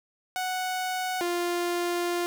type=tone pair in turn; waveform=sawtooth; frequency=740 / 349.2 Hz; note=F#5 / F4; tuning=0 / 0 cents; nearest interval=octave + minor second; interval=1300 cents; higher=first; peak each=-24 / -22 dBFS; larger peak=second; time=0.36-1.21 / 1.21-2.26 s; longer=second; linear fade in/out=0 ms; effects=none